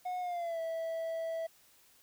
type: tone with pitch glide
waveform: triangle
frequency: 727 to 655.2 Hz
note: F#5 to E5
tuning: -31 to -11 cents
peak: -32 dBFS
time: 0.05-1.47 s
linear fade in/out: 10 ms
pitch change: -180 cents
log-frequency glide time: 0.2-0.6 s
effects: white hiss -64 dBFS RMS until 2.02 s